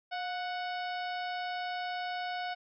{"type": "harmonic tone with a mistuned harmonic", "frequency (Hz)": 740, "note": "F#5", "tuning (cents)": 0, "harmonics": [1, 2, 3, 4, 5, 6, 7], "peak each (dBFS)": [-35, -41, -45, -47, -49, -51, -52], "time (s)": [0.11, 2.55], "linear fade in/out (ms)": 20, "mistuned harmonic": 1, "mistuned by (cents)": -52, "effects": []}